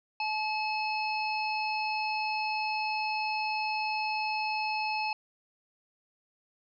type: harmonic tone with a mistuned harmonic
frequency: 860 Hz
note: A5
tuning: 40 cents flat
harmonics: 1 / 3 / 5 / 6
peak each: -31 / -33 / -40 / -43 dBFS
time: 0.2-5.13 s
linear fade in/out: 2 ms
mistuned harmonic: 6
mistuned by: +19 cents
effects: none